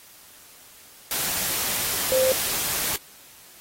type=tone in noise; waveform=sine; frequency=520 Hz; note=C5; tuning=11 cents flat; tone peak=-18 dBFS; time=2.12-2.32 s; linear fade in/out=0 ms; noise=white; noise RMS=-26 dBFS; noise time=1.11-2.96 s; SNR=+5 dB; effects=white hiss -49 dBFS RMS until 3.6 s + AAC 48 kbps